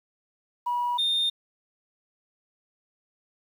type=tone pair in turn; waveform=sine; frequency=969 / 3642 Hz; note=B5 / A#7; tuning=-33 / -41 cents; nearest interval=octave + major seventh; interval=2292 cents; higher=second; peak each=-23 / -20 dBFS; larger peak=second; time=0.66-0.98 / 0.98-1.3 s; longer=neither; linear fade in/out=10 ms; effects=tanh soft clip ceiling -20 dBFS + 9-bit